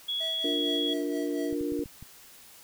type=tone with pitch glide; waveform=sine; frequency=3354 to 3333 Hz; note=G#7 to G#7; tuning=+16 to +5 cents; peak=-28 dBFS; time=0.08-0.94 s; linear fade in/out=10 ms; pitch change=-11 cents; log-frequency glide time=0.27-0.55 s
type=tone with tremolo; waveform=square; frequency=649 Hz; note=E5; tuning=27 cents flat; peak=-37 dBFS; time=0.2-1.55 s; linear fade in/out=10 ms; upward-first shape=sine; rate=4.3 Hz; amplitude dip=70%
type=chord; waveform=sine; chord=Bb major; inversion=first; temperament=equal with one note detuned; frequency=293.7 / 352.3 / 466.2 Hz; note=D4 / F4 / Bb4; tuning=0 / +15 / 0 cents; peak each=-30 / -34 / -34 dBFS; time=0.44-1.84 s; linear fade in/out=5 ms
type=clicks; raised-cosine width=5 ms; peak=-32 dBFS; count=6; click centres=1.527 / 1.61 / 1.722 / 1.793 / 1.859 / 2.026 s
effects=white hiss -52 dBFS RMS until 2.63 s